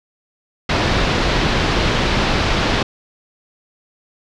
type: low-pass noise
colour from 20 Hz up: pink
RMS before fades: -17 dBFS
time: 0.69-2.83 s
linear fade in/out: 5 ms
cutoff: 4700 Hz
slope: 24 dB/octave
effects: none